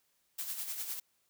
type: noise with tremolo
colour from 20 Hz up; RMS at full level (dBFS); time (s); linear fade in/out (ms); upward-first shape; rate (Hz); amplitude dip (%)
blue; -37; 0.38-1; 10; sine; 9.9; 55
effects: white hiss -75 dBFS RMS until 1.29 s